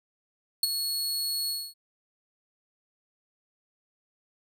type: tone with ADSR envelope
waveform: sawtooth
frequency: 4350 Hz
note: C#8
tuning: 33 cents flat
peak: -16 dBFS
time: 0.63-1.74 s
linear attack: 3 ms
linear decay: 24 ms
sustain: -9 dB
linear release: 250 ms
effects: none